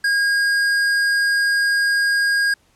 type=tone with hard clipping; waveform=triangle; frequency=1628 Hz; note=G#6; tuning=35 cents flat; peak=-17 dBFS; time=0.04-2.54 s; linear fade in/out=5 ms; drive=15 dB; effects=pink hiss -59 dBFS RMS until 2.75 s + low-pass 11000 Hz 12 dB/octave